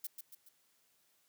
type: noise with echo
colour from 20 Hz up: violet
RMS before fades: -40 dBFS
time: 0.04-0.07 s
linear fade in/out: 5 ms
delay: 140 ms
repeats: 3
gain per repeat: -6 dB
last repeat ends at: 0.49 s
effects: white hiss -73 dBFS RMS until 1.28 s + high-pass 80 Hz 12 dB/octave